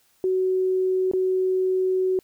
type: tone with dropouts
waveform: sine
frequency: 373.4 Hz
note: F#4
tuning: 16 cents sharp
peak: -19 dBFS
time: 0.24-2.19 s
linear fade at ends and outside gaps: 1 ms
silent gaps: 1.114-1.135 s
effects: white hiss -63 dBFS RMS until 2.23 s